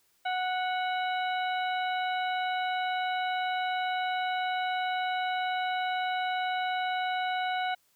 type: harmonic tone with a mistuned harmonic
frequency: 737 Hz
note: F#5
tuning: 7 cents flat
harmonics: 1 / 2 / 3 / 4 / 5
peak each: -29 / -35 / -39 / -41 / -43 dBFS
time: 0.25-7.75 s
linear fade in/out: 10 ms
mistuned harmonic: 5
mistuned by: +84 cents
effects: white hiss -69 dBFS RMS until 7.95 s